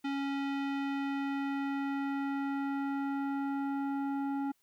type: tone with low-pass filter sweep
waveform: square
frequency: 277.2 Hz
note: C#4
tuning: in tune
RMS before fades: -34 dBFS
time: 0.04-4.52 s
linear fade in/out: 10 ms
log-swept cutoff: 3100 to 1000 Hz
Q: 1.2
effects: white hiss -74 dBFS RMS until 4.62 s